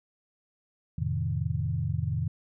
sine chord, F dominant seventh, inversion none, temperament equal, 87.31 / 110 / 130.81 / 155.56 Hz, F2 / A2 / C3 / Eb3, 0 / 0 / 0 / 0 cents, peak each -32 dBFS, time 0.98-2.28 s, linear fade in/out 5 ms, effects none

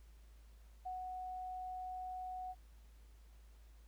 sine tone with ADSR envelope, 739 Hz, F#5, 2 cents flat, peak -40 dBFS, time 0.85-2.55 s, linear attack 15 ms, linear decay 150 ms, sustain -2 dB, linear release 44 ms, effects added 54 Hz sine -57 dBFS peak until 3.87 s + pink hiss -72 dBFS RMS until 3.87 s

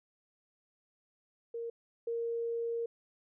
sine tone pair in turn, 464.9 / 464.9 Hz, A#4 / A#4, -5 / -5 cents, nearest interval unison, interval 0 cents, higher neither, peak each -36 / -32 dBFS, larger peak second, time 1.54-1.7 / 2.07-2.86 s, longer second, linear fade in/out 5 ms, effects none

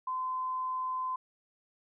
sine tone, 1027 Hz, C6, 33 cents flat, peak -31 dBFS, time 0.07-1.16 s, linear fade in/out 5 ms, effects none

